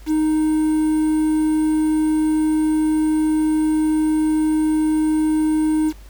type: tone with quantisation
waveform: triangle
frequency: 310.5 Hz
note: D#4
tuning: 3 cents flat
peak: -13 dBFS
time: 0.06-5.93 s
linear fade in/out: 50 ms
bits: 6
effects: added 50 Hz sine -38 dBFS peak until 6.09 s + pink hiss -50 dBFS RMS until 6.09 s